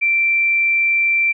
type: tone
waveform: sine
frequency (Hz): 2349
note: D7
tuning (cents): 0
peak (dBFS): -13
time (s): 0.01-1.33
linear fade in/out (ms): 20
effects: none